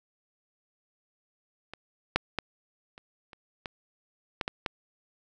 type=clicks; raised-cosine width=0.3 ms; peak=-24 / -6 / -12 / -30 / -30 / -19 / -13 / -14 / -13 dBFS; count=9; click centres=1.736 / 2.16 / 2.387 / 2.979 / 3.332 / 3.658 / 4.412 / 4.479 / 4.662 s; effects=none